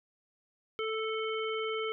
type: harmonic tone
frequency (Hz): 440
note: A4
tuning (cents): 0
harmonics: 1 / 3 / 5 / 7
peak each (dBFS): -33 / -38 / -40 / -41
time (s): 0.79-1.92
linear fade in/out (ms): 0
effects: none